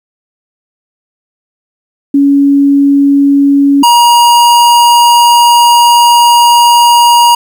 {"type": "tone pair in turn", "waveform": ["sine", "square"], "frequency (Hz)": [280.6, 950.7], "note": ["C#4", "A#5"], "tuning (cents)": [21, 34], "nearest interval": "octave + major sixth", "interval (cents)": 2113, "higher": "second", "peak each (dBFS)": -3, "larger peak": "neither", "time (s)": [[2.14, 3.83], [3.83, 7.35]], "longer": "second", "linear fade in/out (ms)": 5, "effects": ["7-bit"]}